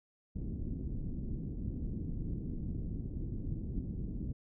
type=low-pass noise; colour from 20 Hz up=pink; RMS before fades=-38 dBFS; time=0.35-4.33 s; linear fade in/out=10 ms; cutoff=290 Hz; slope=24 dB/octave; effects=none